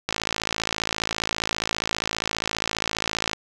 click train, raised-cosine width 0.2 ms, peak -6 dBFS, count 179, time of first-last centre 0.09-3.332 s, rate 54.9 Hz, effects none

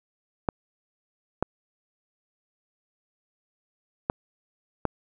clicks, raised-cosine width 1 ms, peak -9 dBFS, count 4, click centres 0.488 / 1.426 / 4.099 / 4.853 s, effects none

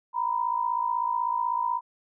sine tone pair together, 943.9 / 1000 Hz, A#5 / B5, +21 / +21 cents, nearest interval minor second, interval 100 cents, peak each -27 / -27 dBFS, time 0.13-1.81 s, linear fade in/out 50 ms, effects none

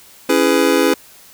square chord, C# minor seventh, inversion none, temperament just, 277.2 / 332.6 / 415.8 / 498.9 Hz, C#4 / E4 / G#4 / B4, 0 / +16 / +2 / +17 cents, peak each -18 dBFS, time 0.29-0.94 s, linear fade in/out 5 ms, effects white hiss -44 dBFS RMS until 1.33 s

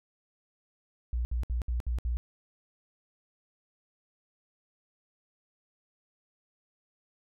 sine tone bursts, 59.9 Hz, A#1, 48 cents sharp, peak -27 dBFS, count 6, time 1.13-2.17 s, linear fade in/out 0 ms, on 120 ms, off 64 ms, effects none

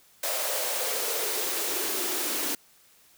white noise with high-pass filter sweep, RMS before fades -29 dBFS, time 0.23-2.55 s, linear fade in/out 5 ms, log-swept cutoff 600 to 290 Hz, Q 4.8, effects white hiss -59 dBFS RMS until 3.17 s

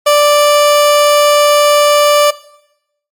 30% pulse tone, 587.3 Hz, D5, in tune, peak -3 dBFS, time 0.06-2.31 s, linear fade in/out 10 ms, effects noise-tail reverb RT60 0.8 s tail -18 dB re dry + MP3 64 kbps

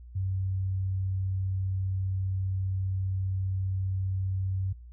sine tone, 95 Hz, F#2, 46 cents sharp, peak -27 dBFS, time 0.15-4.73 s, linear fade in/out 10 ms, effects noise-tail reverb RT60 0.3 s tail -20 dB re dry + added 60 Hz sine -44 dBFS peak until 4.92 s

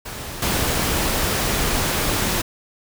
pink noise with level steps, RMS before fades -32 / -21 dBFS, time 0.05-2.42 s, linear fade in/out 10 ms, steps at 0.42 s, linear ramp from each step 5 ms, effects none

